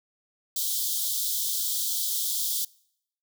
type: high-pass noise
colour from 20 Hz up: white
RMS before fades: -28 dBFS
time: 0.56-2.65 s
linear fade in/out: 5 ms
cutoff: 3200 Hz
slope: 96 dB/octave
effects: noise-tail reverb RT60 0.7 s tail -24 dB re dry